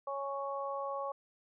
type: harmonic tone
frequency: 277.2 Hz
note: C#4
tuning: in tune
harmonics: 2 / 3 / 4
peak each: -38 / -42 / -39 dBFS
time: 0.07-1.12 s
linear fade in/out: 5 ms
effects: none